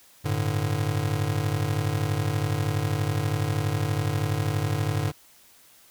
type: chord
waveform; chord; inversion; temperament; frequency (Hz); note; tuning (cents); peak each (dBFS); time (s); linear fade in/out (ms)
square; G suspended second; none; just; 98 / 110.25 / 147; G2 / A2 / D3; 0 / +4 / +2; -29; 0.24-5.12; 20
effects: white hiss -55 dBFS RMS until 5.9 s

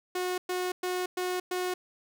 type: tone bursts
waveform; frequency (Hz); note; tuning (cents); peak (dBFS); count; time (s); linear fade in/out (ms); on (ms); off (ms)
sawtooth; 363.7; F#4; -30; -25; 5; 0.15-1.74; 5; 230; 110
effects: none

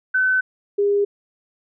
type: tone pair in turn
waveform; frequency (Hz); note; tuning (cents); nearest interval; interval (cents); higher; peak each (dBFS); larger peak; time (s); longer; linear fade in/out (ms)
sine; 1517 / 405.5; F#6 / G#4; +43 / -41; octave + major seventh; 2284; first; -15; neither; 0.14-0.41 / 0.78-1.05; neither; 10
effects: none

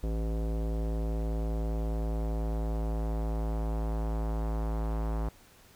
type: tone with low-pass filter sweep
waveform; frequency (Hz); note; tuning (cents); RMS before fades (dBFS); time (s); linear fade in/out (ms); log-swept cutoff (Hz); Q
square; 55; A1; 0; -31; 0.03-5.29; 5; 510 to 1000; 1.5
effects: pink hiss -58 dBFS RMS until 5.75 s

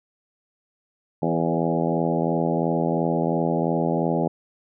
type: harmonic tone with a mistuned harmonic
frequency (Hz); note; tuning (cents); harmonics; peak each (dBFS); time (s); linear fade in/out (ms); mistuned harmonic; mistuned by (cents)
82.9; E2; +10; 2 / 3 / 4 / 5 / 6 / 7 / 8 / 9 / 10; -25 / -27 / -28 / -29 / -30 / -30 / -31 / -32 / -32; 1.22-4.28; 5; 6; +17
effects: none

